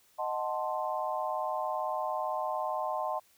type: chord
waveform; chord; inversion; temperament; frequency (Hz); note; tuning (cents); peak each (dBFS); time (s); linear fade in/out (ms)
sine; D# diminished seventh; none; equal; 622.3 / 740 / 880 / 1046.5; D#5 / F#5 / A5 / C6; 0 / 0 / 0 / 0; -35 / -36 / -36 / -36; 0.18-3.2; 20
effects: white hiss -65 dBFS RMS until 3.37 s